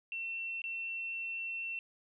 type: tone with dropouts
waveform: sine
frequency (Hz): 2702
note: E7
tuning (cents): +42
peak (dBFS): -36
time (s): 0.12-1.79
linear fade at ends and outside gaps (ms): 1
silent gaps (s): 0.618-0.64
effects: none